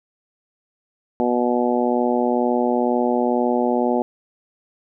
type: harmonic tone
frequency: 122.1 Hz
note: B2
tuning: 19 cents flat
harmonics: 2 / 3 / 4 / 5 / 6 / 7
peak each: -21 / -23 / -24 / -25 / -26 / -26 dBFS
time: 1.2-4.02 s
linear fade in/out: 0 ms
effects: none